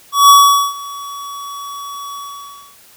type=tone with ADSR envelope; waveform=square; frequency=1132 Hz; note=C#6; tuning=36 cents sharp; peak=-3 dBFS; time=0.12-2.77 s; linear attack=170 ms; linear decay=440 ms; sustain=-23 dB; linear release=610 ms; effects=white hiss -45 dBFS RMS until 2.96 s